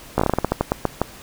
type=slowing click train; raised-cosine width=1 ms; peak=-3 dBFS; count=14; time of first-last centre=0.18-1.016 s; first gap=15 ms; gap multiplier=1.22; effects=pink hiss -42 dBFS RMS until 1.22 s